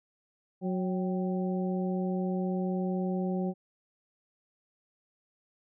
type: harmonic tone with a mistuned harmonic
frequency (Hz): 184.1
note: F#3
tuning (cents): -8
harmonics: 1 / 2 / 3 / 4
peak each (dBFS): -29 / -35 / -39 / -41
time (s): 0.61-3.54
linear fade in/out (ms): 50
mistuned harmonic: 4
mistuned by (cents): +80
effects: none